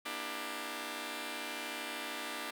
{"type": "chord", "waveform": "5% pulse", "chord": "E half-diminished seventh", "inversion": "second", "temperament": "just", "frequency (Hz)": [237.3, 296.7, 329.6, 395.6], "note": ["Bb3", "D4", "E4", "G4"], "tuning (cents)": [31, 18, 0, 16], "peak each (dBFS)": [-34, -31, -35, -35], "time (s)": [0.05, 2.51], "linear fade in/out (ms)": 10, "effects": []}